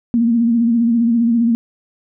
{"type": "tone with vibrato", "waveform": "sine", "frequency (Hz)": 233.1, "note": "A#3", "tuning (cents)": 0, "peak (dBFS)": -11, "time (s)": [0.14, 1.55], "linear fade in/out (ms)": 0, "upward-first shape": "sine", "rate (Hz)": 15, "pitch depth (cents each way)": 52, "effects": []}